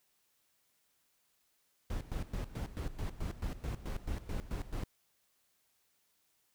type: noise with tremolo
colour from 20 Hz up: brown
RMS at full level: -36 dBFS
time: 1.9-4.84 s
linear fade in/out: 2 ms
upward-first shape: square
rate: 4.6 Hz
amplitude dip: 80%
effects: white hiss -75 dBFS RMS until 6.54 s